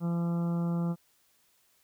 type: harmonic tone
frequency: 170.5 Hz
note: F3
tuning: 41 cents flat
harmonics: 1 / 2 / 3 / 4 / 5 / 6 / 7 / 8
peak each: -27 / -41 / -43 / -48 / -48 / -53 / -49 / -53 dBFS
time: 0-0.96 s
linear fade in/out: 50 ms
effects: white hiss -68 dBFS RMS until 1.83 s